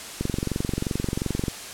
click train, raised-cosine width 3 ms, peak -12 dBFS, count 30, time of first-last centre 0.21-1.482 s, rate 22.8 Hz, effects white hiss -37 dBFS RMS until 1.73 s + low-pass 10000 Hz 12 dB/octave

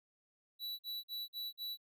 square tone bursts, 3941 Hz, B7, 4 cents flat, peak -40 dBFS, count 5, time 0.59-1.774 s, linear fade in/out 50 ms, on 200 ms, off 46 ms, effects none

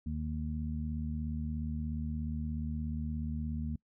harmonic tone, 76.9 Hz, D#2, 20 cents flat, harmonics 1 / 2 / 3, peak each -36 / -40 / -38 dBFS, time 0.06-3.76 s, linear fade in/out 5 ms, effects noise-tail reverb RT60 0.1 s tail -25 dB re dry

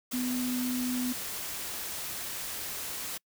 sine tone in noise, 250 Hz, B3, 21 cents sharp, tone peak -29 dBFS, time 0.13-1.13 s, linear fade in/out 10 ms, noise white, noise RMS -37 dBFS, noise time 0.11-3.18 s, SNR +5 dB, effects noise-tail reverb RT60 0.1 s tail -26 dB re dry

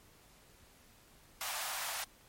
pink high-pass noise, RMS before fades -39 dBFS, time 1.41-2.04 s, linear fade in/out 0 ms, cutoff 640 Hz, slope 48 dB/octave, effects pink hiss -62 dBFS RMS until 2.28 s + MP3 64 kbps

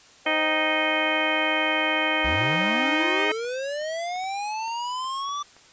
triangle chord, C minor, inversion none, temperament equal, 523.3 / 622.3 / 784 Hz, C5 / Eb5 / G5, 0 / 0 / 0 cents, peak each -32 / -35 / -33 dBFS, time 0.25-3.31 s, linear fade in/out 20 ms
harmonic tone, 311.1 Hz, D#4, in tune, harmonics 1 / 2 / 3 / 4 / 5 / 6 / 7 / 8 / 10, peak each -31 / -28 / -31 / -32 / -33 / -29 / -28 / -29 / -30 dBFS, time 0.26-3.32 s, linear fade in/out 5 ms
square linear sweep, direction up, 53.7 to 1174.7 Hz, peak -28 dBFS, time 2.24-5.43 s, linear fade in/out 10 ms
clicks, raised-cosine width 0.5 ms, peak -37 dBFS, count 9, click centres 2.602 / 3.448 / 3.816 / 4.158 / 4.238 / 4.678 / 5.045 / 5.29 / 5.566 s
effects white hiss -52 dBFS RMS until 5.72 s + resampled to 16000 Hz

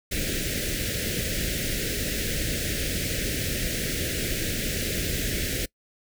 pink band-stop noise, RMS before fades -28 dBFS, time 0.11-5.66 s, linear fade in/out 10 ms, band 590 to 1600 Hz, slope 48 dB/octave, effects noise-tail reverb RT60 0.1 s tail -23 dB re dry

